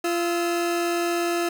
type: tone pair together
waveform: 30% pulse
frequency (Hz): 344 / 1298.8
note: F4 / E6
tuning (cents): -26 / -26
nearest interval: octave + major seventh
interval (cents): 2300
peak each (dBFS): -20 / -29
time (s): 0.04-1.49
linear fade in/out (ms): 5
effects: none